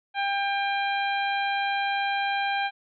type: harmonic tone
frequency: 797 Hz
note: G5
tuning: 28 cents sharp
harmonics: 1 / 2 / 3 / 4 / 5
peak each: -26 / -30 / -32 / -36 / -40 dBFS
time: 0.14-2.71 s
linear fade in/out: 50 ms
effects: none